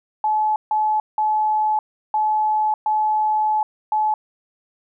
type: tone bursts at uneven times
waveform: sine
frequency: 858 Hz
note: A5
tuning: 44 cents flat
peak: -16 dBFS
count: 6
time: 0.24-0.56 / 0.71-1 / 1.18-1.79 / 2.14-2.74 / 2.86-3.63 / 3.92-4.14 s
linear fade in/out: 2 ms
effects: none

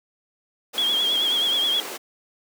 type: high-pass noise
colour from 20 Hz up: pink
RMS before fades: -34 dBFS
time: 0.73-1.98 s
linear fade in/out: 20 ms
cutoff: 270 Hz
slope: 24 dB/octave
type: tone with vibrato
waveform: sine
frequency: 3288 Hz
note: G#7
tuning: 18 cents flat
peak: -19 dBFS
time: 0.78-1.8 s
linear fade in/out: 0 ms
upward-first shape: triangle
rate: 9.4 Hz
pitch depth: 73 cents each way
effects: none

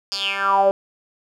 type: tone with band-pass filter sweep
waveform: 10% pulse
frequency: 197.2 Hz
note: G3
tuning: 11 cents sharp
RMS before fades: -19 dBFS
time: 0.12-0.71 s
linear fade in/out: 0 ms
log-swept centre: 5100 to 510 Hz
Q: 7
effects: none

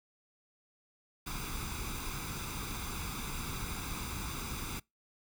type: noise with comb filter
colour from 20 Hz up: pink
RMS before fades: -39 dBFS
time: 1.26-4.8 s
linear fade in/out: 10 ms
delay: 0.82 ms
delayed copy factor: +0.7
effects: noise-tail reverb RT60 0.2 s tail -25 dB re dry

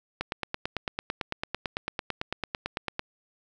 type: click train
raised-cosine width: 0.3 ms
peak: -13 dBFS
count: 26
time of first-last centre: 0.21-2.994 s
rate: 8.98 Hz
effects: none

